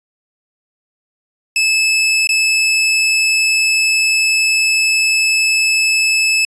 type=tone with dropouts; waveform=sawtooth; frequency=2609 Hz; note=E7; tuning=18 cents flat; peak=-8 dBFS; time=1.56-6.45 s; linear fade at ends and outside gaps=2 ms; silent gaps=2.272-2.291 s; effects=resampled to 22050 Hz